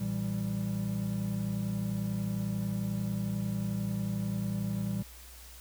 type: chord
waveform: triangle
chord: E diminished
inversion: second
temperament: equal with one note detuned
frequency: 115.74 / 164.81 / 196 Hz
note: Bb2 / E3 / G3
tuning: -12 / 0 / 0 cents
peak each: -33 / -35 / -31 dBFS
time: 0-5.03 s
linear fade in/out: 10 ms
effects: added 60 Hz sine -50 dBFS peak until 5.6 s + white hiss -52 dBFS RMS until 5.6 s